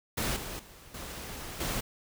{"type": "noise with level steps", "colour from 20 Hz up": "pink", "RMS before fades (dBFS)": [-31, -39, -52, -41, -33], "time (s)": [0.17, 1.81], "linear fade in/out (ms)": 10, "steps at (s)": [0.36, 0.59, 0.94, 1.6], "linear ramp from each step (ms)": 5, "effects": []}